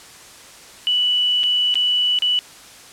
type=tone with dropouts; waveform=sine; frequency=2960 Hz; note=F#7; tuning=in tune; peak=-15 dBFS; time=0.87-2.39 s; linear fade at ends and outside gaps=0 ms; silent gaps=1.433-1.438 / 1.741-1.755 / 2.188-2.222 s; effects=white hiss -42 dBFS RMS until 2.92 s + low-pass 9000 Hz 12 dB/octave